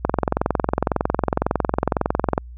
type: click train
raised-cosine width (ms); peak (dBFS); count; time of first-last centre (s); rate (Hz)
1; -3; 52; 0.05-2.379; 21.9
effects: added 60 Hz sine -35 dBFS peak until 2.57 s